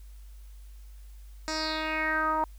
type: tone with low-pass filter sweep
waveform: 10% pulse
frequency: 313.4 Hz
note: D#4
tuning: 13 cents sharp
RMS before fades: -29 dBFS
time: 1.48-2.44 s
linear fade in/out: 0 ms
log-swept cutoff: 6400 to 930 Hz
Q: 4.9
effects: added 50 Hz sine -44 dBFS peak until 2.58 s + white hiss -63 dBFS RMS until 2.58 s